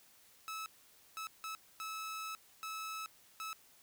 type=tone bursts at uneven times; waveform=sawtooth; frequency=1300 Hz; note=E6; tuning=24 cents flat; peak=-37 dBFS; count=6; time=0.48-0.66 / 1.17-1.27 / 1.44-1.55 / 1.8-2.35 / 2.63-3.06 / 3.4-3.53 s; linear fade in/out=0 ms; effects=white hiss -64 dBFS RMS until 3.82 s